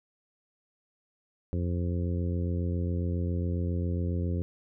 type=harmonic tone; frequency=87.31 Hz; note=F2; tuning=in tune; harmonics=1 / 2 / 3 / 4 / 5 / 6; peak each=-28 / -34 / -38 / -40 / -42 / -44 dBFS; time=1.53-4.42 s; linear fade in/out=0 ms; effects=none